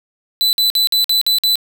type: tone bursts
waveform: 45% pulse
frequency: 3996 Hz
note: B7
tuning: 20 cents sharp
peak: -12 dBFS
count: 7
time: 0.41-1.556 s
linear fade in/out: 0 ms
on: 120 ms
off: 51 ms
effects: none